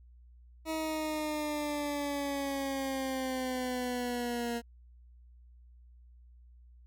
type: exponential sweep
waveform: 20% pulse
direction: down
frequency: 320 to 234.3 Hz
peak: -27 dBFS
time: 0.65-4.62 s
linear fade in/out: 50 ms
effects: added 60 Hz sine -53 dBFS peak until 6.86 s + MP3 96 kbps